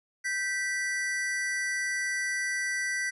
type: tone pair together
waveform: square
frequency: 1555 / 1963.2 Hz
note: G6 / B6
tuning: -14 / -11 cents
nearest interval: major third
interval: 403 cents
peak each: -35 / -30 dBFS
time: 0.24-3.11 s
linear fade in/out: 20 ms
effects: resampled to 24000 Hz